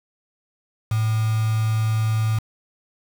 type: tone with quantisation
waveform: sine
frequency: 110 Hz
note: A2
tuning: in tune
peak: -18 dBFS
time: 0.91-2.39 s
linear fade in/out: 5 ms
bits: 5
effects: none

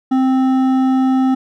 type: tone with hard clipping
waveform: sine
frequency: 261.6 Hz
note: C4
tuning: in tune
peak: -13 dBFS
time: 0.11-1.35 s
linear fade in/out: 10 ms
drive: 9 dB
effects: none

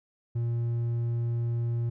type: tone with hard clipping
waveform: sine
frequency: 117.7 Hz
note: A#2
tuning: 17 cents sharp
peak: -27 dBFS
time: 0.35-1.9 s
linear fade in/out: 10 ms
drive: 3 dB
effects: none

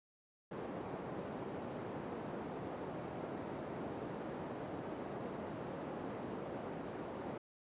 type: band-pass noise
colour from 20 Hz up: white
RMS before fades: -44 dBFS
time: 0.51-7.38 s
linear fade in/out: 5 ms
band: 130 to 560 Hz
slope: 12 dB/octave
effects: resampled to 8000 Hz

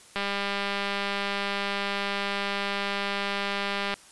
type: click train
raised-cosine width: 0.3 ms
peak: -13 dBFS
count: 757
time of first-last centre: 0.16-3.94 s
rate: 200 Hz
effects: white hiss -52 dBFS RMS until 4.11 s + resampled to 24000 Hz

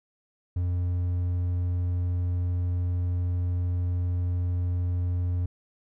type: tone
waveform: triangle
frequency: 88.7 Hz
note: F2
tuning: 27 cents sharp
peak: -22 dBFS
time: 0.56-5.46 s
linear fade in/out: 5 ms
effects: none

